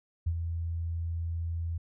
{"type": "tone with ADSR envelope", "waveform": "sine", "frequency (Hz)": 83.6, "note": "E2", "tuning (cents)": 25, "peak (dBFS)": -24, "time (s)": [0.26, 1.78], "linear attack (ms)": 11, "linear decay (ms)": 63, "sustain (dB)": -6, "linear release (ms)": 7, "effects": []}